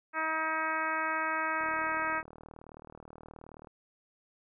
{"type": "harmonic tone", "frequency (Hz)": 317.4, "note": "D#4", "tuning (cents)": 35, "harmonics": [1, 2, 3, 4, 5, 6, 7, 8], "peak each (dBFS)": [-43, -40, -36, -34, -35, -39, -40, -44], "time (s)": [0.13, 2.23], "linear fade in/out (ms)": 50}
{"type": "click train", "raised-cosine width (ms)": 1, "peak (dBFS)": -34, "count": 81, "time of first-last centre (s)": [1.61, 3.672], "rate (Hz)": 38.8}
{"effects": []}